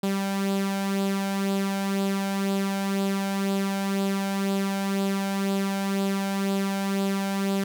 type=tone with flanger; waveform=sawtooth; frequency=196 Hz; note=G3; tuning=in tune; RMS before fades=-26 dBFS; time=0.03-7.64 s; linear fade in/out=5 ms; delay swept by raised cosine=0.24 to 1.34 ms; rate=2 Hz; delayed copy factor=+0.5; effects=none